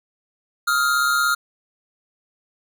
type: tone pair together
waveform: square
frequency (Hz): 1263.1 / 1400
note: D#6 / F6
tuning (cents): +26 / +4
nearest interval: major second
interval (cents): 178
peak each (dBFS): -23 / -19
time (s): 0.67-1.35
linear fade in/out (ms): 10
effects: none